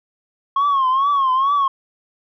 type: tone with vibrato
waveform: sine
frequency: 1087 Hz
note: C#6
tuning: 34 cents flat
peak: -12 dBFS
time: 0.56-1.68 s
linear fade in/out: 5 ms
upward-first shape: triangle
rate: 2.3 Hz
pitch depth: 120 cents each way
effects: tanh soft clip ceiling -12 dBFS